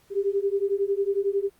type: beating tone pair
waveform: sine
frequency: 392 / 403 Hz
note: G4 / G4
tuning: 0 / +48 cents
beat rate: 11 Hz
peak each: -25 dBFS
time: 0.1-1.5 s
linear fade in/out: 50 ms
effects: pink hiss -61 dBFS RMS until 1.59 s + Opus 48 kbps